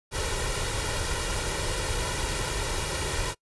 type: noise with comb filter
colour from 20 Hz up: pink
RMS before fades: -29 dBFS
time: 0.11-3.35 s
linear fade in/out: 50 ms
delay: 2.1 ms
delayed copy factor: +0.65
effects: noise-tail reverb RT60 0.1 s tail -23 dB re dry + resampled to 24000 Hz